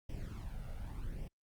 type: noise with flanger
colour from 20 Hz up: brown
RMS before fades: -42 dBFS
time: 0.09-1.28 s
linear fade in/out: 5 ms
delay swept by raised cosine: 0.36 to 1.46 ms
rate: 0.85 Hz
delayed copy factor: +0.7
effects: Opus 48 kbps